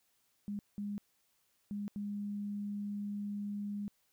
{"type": "tone bursts at uneven times", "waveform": "sine", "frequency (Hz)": 204.4, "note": "G#3", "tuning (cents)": -27, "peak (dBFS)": -36, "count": 4, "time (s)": [[0.48, 0.59], [0.78, 0.98], [1.71, 1.88], [1.96, 3.88]], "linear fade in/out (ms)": 0, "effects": ["white hiss -75 dBFS RMS until 4.12 s"]}